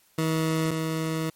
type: tone pair in turn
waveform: 20% pulse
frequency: 160 / 160 Hz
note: D#3 / D#3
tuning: +49 / +49 cents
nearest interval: unison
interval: 0 cents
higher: neither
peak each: -18 / -21 dBFS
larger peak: first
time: 0.18-0.71 / 0.71-1.3 s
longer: second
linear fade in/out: 5 ms
effects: white hiss -62 dBFS RMS until 1.35 s + MP3 64 kbps